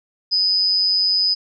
sine tone with amplitude modulation, 5000 Hz, D#8, 8 cents sharp, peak -12 dBFS, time 0.31-1.35 s, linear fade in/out 20 ms, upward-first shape sine, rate 190 Hz, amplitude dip 60%, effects none

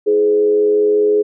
sine tone with frequency modulation, 420 Hz, G#4, 19 cents sharp, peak -10 dBFS, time 0.06-1.23 s, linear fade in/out 20 ms, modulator 94.6 Hz, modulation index 0.41, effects none

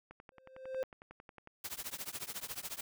click train, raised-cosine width 0.5 ms, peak -36 dBFS, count 16, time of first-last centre 0.11-1.474 s, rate 11 Hz
triangle tone with exponential growth, 523 Hz, C5, 1 cent flat, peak -29 dBFS, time 0.32-0.83 s, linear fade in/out 0 ms, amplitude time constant 110 ms
white noise with tremolo, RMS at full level -39 dBFS, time 1.64-2.81 s, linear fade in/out 5 ms, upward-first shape triangle, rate 14 Hz, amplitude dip 100%
effects none

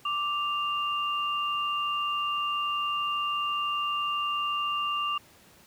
sine tone pair together, 1174.7 / 2794 Hz, D6 / F7, 0 / 0 cents, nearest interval octave + minor third, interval 1500 cents, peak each -28 / -31 dBFS, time 0.05-5.18 s, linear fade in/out 5 ms, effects pink hiss -56 dBFS RMS until 5.66 s + high-pass 80 Hz 12 dB/octave

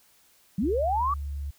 sine linear sweep, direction up, 164.81 to 1185 Hz, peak -23 dBFS, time 0.58-1.14 s, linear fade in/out 5 ms
sine tone, 71 Hz, C#2, 42 cents sharp, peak -30 dBFS, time 0.62-1.51 s, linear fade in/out 10 ms
effects white hiss -61 dBFS RMS until 1.58 s

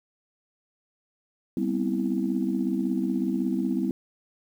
sine chord, C major seventh, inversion second, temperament just, 196.22 / 245.3 / 261.6 / 327 Hz, G3 / B3 / C4 / E4, +2 / -12 / 0 / -14 cents, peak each -28 / -29 / -29 / -29 dBFS, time 1.57-3.91 s, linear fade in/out 2 ms, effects tanh soft clip ceiling -13 dBFS + 9-bit

